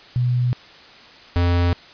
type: tone pair in turn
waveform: sine / square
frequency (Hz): 123.47 / 87.31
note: B2 / F2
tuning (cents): 0 / 0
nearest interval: tritone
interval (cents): 600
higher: first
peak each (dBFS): -16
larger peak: neither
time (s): 0.16-0.53 / 1.36-1.73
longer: neither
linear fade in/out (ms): 0
effects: white hiss -44 dBFS RMS until 1.93 s + resampled to 11025 Hz